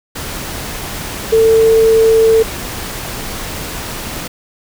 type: tone in noise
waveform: sine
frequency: 447.4 Hz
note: A4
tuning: 29 cents sharp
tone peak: -6 dBFS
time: 1.32-2.43 s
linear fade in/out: 10 ms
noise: pink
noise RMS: -24 dBFS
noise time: 0.15-4.28 s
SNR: +15 dB
effects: none